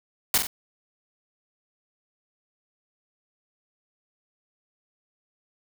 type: noise with echo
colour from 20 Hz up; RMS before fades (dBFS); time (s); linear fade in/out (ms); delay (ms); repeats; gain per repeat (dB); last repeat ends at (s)
white; -20; 0.34-0.38; 2; 45; 2; -6; 0.47
effects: none